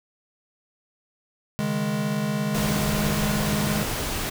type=chord; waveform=square; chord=C# suspended second; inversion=none; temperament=equal; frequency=138.59 / 155.56 / 207.7 Hz; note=C#3 / D#3 / G#3; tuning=0 / 0 / 0 cents; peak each=-32 / -30 / -26 dBFS; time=1.59-3.83 s; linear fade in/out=0 ms
type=noise; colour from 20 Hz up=pink; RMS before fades=-28 dBFS; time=2.54-4.3 s; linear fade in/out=10 ms
effects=none